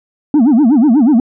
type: tone with vibrato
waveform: sine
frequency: 261.6 Hz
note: C4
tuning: in tune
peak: -3 dBFS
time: 0.34-1.2 s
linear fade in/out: 2 ms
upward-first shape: sine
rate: 8.2 Hz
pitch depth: 300 cents each way
effects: tanh soft clip ceiling -5 dBFS